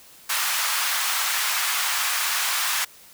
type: high-pass noise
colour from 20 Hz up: pink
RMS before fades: -24 dBFS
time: 0.29-2.85 s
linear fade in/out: 10 ms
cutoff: 1000 Hz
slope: 24 dB/octave
effects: white hiss -49 dBFS RMS until 3.13 s